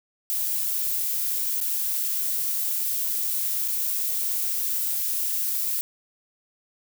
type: noise with dropouts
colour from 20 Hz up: violet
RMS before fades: -26 dBFS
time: 0.3-5.81 s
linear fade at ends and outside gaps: 0 ms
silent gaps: 1.603-1.612 / 3.678-3.683 s
effects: none